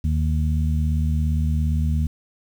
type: harmonic tone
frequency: 77.4 Hz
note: D#2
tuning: 9 cents flat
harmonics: 1 / 2 / 3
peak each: -19 / -25 / -29 dBFS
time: 0.04-2.07 s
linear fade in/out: 5 ms
effects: 8-bit